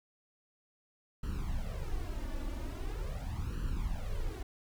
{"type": "noise with flanger", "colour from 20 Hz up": "brown", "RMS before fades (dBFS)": -36, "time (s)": [1.23, 4.43], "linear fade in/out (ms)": 5, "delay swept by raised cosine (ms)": [0.68, 3.48], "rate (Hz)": 0.42, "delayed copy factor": 0.85, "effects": []}